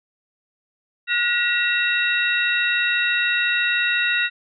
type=tone cluster; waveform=sine; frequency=1445 / 1911 / 2713 / 3798 Hz; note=F#6 / A#6 / E7 / A#7; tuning=-41 / +43 / +49 / +32 cents; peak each=-23 / -22 / -23 / -26 dBFS; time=1.07-4.3 s; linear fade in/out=50 ms; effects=none